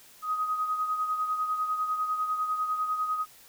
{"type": "beating tone pair", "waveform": "sine", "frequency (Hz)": [1253, 1263], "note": ["D#6", "D#6"], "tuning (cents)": [12, 26], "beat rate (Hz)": 10, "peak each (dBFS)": [-27, -36], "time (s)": [0.22, 3.26], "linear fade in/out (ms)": 50, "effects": ["white hiss -54 dBFS RMS until 3.48 s"]}